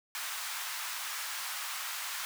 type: high-pass noise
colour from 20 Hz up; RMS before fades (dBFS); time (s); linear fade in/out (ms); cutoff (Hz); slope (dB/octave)
pink; -38; 0.15-2.25; 0; 1000; 24
effects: none